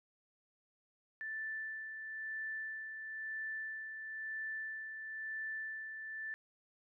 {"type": "tone with tremolo", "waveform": "sine", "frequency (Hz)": 1762, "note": "A6", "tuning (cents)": 2, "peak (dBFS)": -38, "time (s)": [1.21, 6.34], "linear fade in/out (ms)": 0, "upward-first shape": "sine", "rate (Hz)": 1, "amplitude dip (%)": 45, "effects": []}